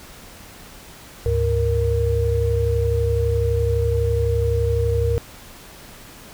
sine tone cluster, 72.1 / 104 / 467.6 Hz, D2 / G#2 / A#4, -31 / +3 / +5 cents, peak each -21 dBFS, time 1.26-5.18 s, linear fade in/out 0 ms, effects pink hiss -42 dBFS RMS until 6.33 s

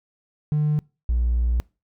triangle tone pair in turn, 150.2 / 59.33 Hz, D3 / A#1, +39 / +31 cents, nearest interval octave + major third, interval 1608 cents, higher first, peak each -15 dBFS, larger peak neither, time 0.52-0.79 / 1.09-1.6 s, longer second, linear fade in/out 0 ms, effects noise-tail reverb RT60 0.3 s tail -26 dB re dry + tanh soft clip ceiling -14 dBFS

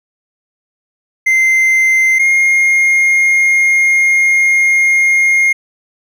triangle tone pair in turn, 2079 / 2133 Hz, C7 / C7, -12 / +33 cents, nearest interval unison, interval 45 cents, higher second, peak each -6 dBFS, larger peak neither, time 1.26-2.19 / 2.19-5.53 s, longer second, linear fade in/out 10 ms, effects none

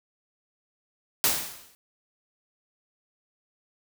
white noise with exponential decay, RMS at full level -20 dBFS, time 1.24-1.75 s, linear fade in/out 0 ms, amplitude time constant 110 ms, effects none

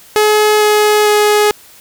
sawtooth tone with pitch steps, 424.5 / 421.8 / 419.1 Hz, G#4 / G#4 / G#4, +38 / +27 / +16 cents, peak -4 dBFS, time 0.16-1.51 s, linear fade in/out 0 ms, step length 450 ms, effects white hiss -41 dBFS RMS until 1.8 s

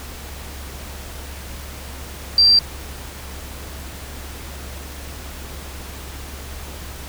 sine tone, 4707 Hz, D8, 3 cents sharp, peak -9 dBFS, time 2.38-2.59 s, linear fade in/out 2 ms, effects added 69 Hz sine -34 dBFS peak until 7.08 s + pink hiss -36 dBFS RMS until 7.08 s

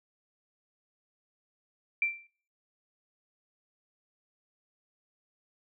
sine tone with exponential decay, 2351 Hz, D7, 1 cent sharp, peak -22 dBFS, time 2.02-2.27 s, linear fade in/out 2 ms, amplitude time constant 53 ms, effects noise-tail reverb RT60 0.5 s tail -22 dB re dry

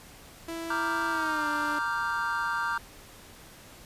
sawtooth tone with pitch glide, 331.3 to 296.9 Hz, E4 to D4, +9 to +19 cents, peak -30 dBFS, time 0.48-1.79 s, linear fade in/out 5 ms, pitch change -190 cents, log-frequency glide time 1.1-1.47 s
triangle chord, G minor seventh, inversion first, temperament equal, 932.3 / 1174.7 / 1396.9 / 1568 Hz, Bb5 / D6 / F6 / G6, 0 / 0 / 0 / 0 cents, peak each -31 dBFS, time 0.7-2.78 s, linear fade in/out 5 ms
effects pink hiss -50 dBFS RMS until 3.85 s + resampled to 32000 Hz

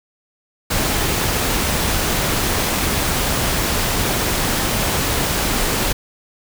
pink noise, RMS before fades -19 dBFS, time 0.7-5.93 s, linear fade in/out 10 ms, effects none

